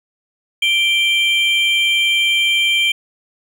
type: tone pair together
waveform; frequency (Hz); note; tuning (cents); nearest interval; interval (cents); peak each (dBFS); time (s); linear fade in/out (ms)
triangle; 2356 / 3145; D7 / G7; +5 / +5; perfect fourth; 500; -14; 0.62-2.92; 5
effects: none